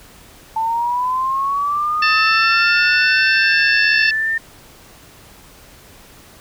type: linear sweep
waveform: sine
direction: up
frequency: 882 to 1815 Hz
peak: -16 dBFS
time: 0.56-4.38 s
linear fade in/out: 5 ms
type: harmonic tone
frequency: 888 Hz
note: A5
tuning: 16 cents sharp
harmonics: 2 / 3 / 4 / 5 / 6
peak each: -17 / -17 / -29 / -24 / -24 dBFS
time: 2.02-4.11 s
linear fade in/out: 5 ms
effects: pink hiss -44 dBFS RMS until 6.4 s